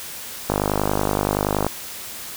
click train, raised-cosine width 1 ms, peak -5 dBFS, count 60, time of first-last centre 0.5-1.666 s, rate 50.6 Hz, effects white hiss -34 dBFS RMS until 2.36 s

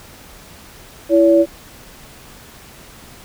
sine tone pair together, 333.2 / 568.5 Hz, E4 / C#5, +19 / +44 cents, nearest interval major sixth, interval 925 cents, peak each -11 dBFS, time 1.09-1.46 s, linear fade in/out 50 ms, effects pink hiss -41 dBFS RMS until 3.24 s

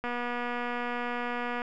click train, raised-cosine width 0.5 ms, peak -19 dBFS, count 383, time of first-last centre 0.04-1.619 s, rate 242 Hz, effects none

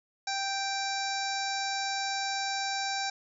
harmonic tone, 784 Hz, G5, in tune, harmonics 1 / 2 / 3 / 5 / 6 / 7 / 8 / 9, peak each -33 / -37 / -40 / -38 / -42 / -38 / -44 / -44 dBFS, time 0.27-3.1 s, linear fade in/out 5 ms, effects none

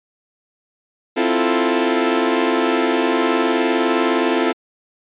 sawtooth chord, F major seventh, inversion second, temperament equal, 261.6 / 329.6 / 349.2 / 440 Hz, C4 / E4 / F4 / A4, 0 / 0 / 0 / 0 cents, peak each -17 dBFS, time 1.16-4.53 s, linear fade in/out 20 ms, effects resampled to 8000 Hz

